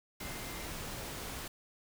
sine tone in noise, 2096 Hz, C7, 2 cents sharp, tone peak -52 dBFS, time 0.2-0.66 s, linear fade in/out 5 ms, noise pink, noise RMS -42 dBFS, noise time 0.2-1.48 s, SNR -13 dB, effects none

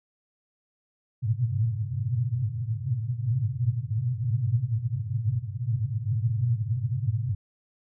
white band-pass noise, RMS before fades -27 dBFS, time 1.22-7.35 s, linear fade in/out 10 ms, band 100 to 130 Hz, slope 96 dB/octave, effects none

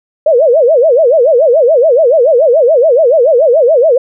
sine tone with vibrato, 554.4 Hz, C#5, in tune, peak -4 dBFS, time 0.26-3.98 s, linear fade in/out 5 ms, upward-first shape sine, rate 7 Hz, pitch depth 300 cents each way, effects none

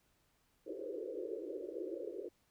pink band-pass noise, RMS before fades -43 dBFS, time 0.66-2.29 s, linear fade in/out 10 ms, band 320 to 550 Hz, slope 96 dB/octave, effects pink hiss -75 dBFS RMS until 2.5 s

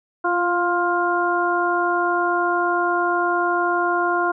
harmonic tone with a mistuned harmonic, 351.6 Hz, F4, 12 cents sharp, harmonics 1 / 2 / 3 / 4, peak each -23 / -23 / -23 / -23 dBFS, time 0.24-4.32 s, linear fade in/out 10 ms, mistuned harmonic 1, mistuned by -22 cents, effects none

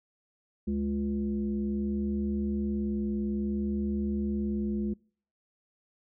sine tone with frequency modulation, 209.7 Hz, G#3, 17 cents sharp, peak -27 dBFS, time 0.67-4.94 s, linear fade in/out 10 ms, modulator 140 Hz, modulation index 0.74, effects noise-tail reverb RT60 0.5 s tail -26 dB re dry

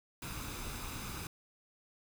pink noise with comb filter, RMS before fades -42 dBFS, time 0.22-1.27 s, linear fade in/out 2 ms, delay 0.8 ms, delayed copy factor +0.5, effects none

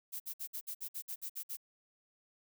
violet noise bursts, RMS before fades -41 dBFS, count 11, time 0.12-1.571 s, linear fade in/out 20 ms, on 81 ms, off 56 ms, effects none

